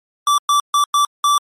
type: tone bursts at uneven times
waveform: square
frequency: 1163 Hz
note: D6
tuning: 17 cents flat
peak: -12 dBFS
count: 5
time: 0.27-0.38 / 0.49-0.6 / 0.74-0.84 / 0.94-1.05 / 1.24-1.38 s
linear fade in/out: 2 ms
effects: low-pass 12000 Hz 12 dB/octave + MP3 64 kbps